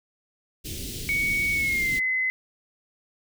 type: band-stop noise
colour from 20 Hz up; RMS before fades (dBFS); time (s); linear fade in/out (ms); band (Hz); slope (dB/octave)
pink; -34; 0.64-2; 20; 380 to 2800; 24
type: tone with pitch glide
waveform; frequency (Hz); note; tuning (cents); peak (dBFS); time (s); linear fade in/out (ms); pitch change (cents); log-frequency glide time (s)
sine; 2235 to 2038; C#7 to C7; +14 to -46; -22; 1.09-2.3; 0; -160; 1.53-1.99
effects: none